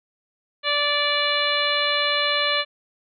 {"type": "harmonic tone", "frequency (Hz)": 583, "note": "D5", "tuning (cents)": -13, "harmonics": [1, 2, 3, 4, 5, 6, 7], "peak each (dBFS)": [-27, -27, -27, -27, -27, -27, -27], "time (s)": [0.63, 2.65], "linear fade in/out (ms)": 50, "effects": []}